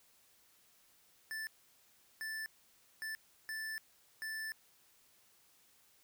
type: tone bursts at uneven times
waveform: square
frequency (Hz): 1760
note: A6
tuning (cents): 0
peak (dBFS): -40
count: 5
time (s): 1.31-1.47 / 2.21-2.46 / 3.02-3.15 / 3.49-3.78 / 4.22-4.52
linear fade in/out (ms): 0
effects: white hiss -68 dBFS RMS until 6.03 s